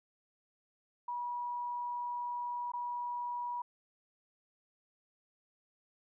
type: tone with dropouts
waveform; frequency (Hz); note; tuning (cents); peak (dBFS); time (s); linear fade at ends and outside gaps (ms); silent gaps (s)
sine; 968; B5; -35; -35; 1.08-3.62; 5; 2.719-2.735
effects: none